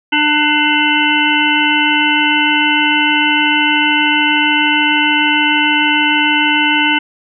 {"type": "harmonic tone", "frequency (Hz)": 298.9, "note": "D4", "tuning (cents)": 31, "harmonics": [1, 3, 5, 7, 9, 10], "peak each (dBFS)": [-17, -17, -17, -17, -17, -17], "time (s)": [0.12, 6.99], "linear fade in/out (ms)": 10, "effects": []}